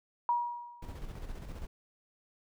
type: tone with exponential decay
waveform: sine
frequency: 957 Hz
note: A#5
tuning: 45 cents sharp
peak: -24 dBFS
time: 0.29-1.03 s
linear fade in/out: 1 ms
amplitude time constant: 160 ms
type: noise with tremolo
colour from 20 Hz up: brown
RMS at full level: -40 dBFS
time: 0.82-1.67 s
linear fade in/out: 5 ms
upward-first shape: square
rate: 15 Hz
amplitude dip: 45%
effects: none